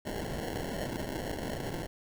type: noise with sample-and-hold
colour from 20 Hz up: white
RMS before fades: -36 dBFS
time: 0.05-1.87 s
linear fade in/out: 10 ms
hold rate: 1225 Hz
effects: none